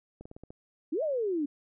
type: clicks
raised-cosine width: 2 ms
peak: -32 dBFS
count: 6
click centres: 0.21 / 0.255 / 0.314 / 0.365 / 0.436 / 0.505 s
type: exponential two-way sweep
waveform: sine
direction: up then down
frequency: 277.2 to 657 to 277.2 Hz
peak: -27 dBFS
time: 0.92-1.46 s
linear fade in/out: 10 ms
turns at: 1.03 s
effects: none